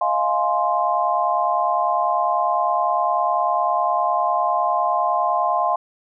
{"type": "chord", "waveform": "sine", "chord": "F minor seventh", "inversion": "third", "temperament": "just", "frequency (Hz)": [628.6, 698.5, 838.1, 1047.7], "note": ["Eb5", "F5", "Ab5", "C6"], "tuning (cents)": [18, 0, 16, 2], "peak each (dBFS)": [-26, -21, -24, -21], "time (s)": [0.01, 5.76], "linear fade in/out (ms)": 5, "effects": []}